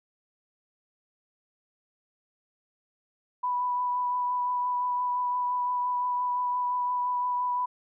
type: tone with vibrato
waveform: sine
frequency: 987.8 Hz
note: B5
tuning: in tune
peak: -25 dBFS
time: 3.43-7.66 s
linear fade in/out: 10 ms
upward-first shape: triangle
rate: 5.8 Hz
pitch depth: 15 cents each way
effects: none